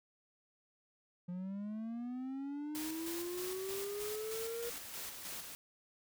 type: linear sweep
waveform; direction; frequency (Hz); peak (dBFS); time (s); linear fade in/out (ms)
triangle; up; 174.61 to 475.3; -37; 1.28-4.7; 10
type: noise with tremolo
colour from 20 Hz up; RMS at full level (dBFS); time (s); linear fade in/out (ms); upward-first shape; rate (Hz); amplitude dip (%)
white; -44; 2.75-5.55; 0; square; 3.2; 40
effects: none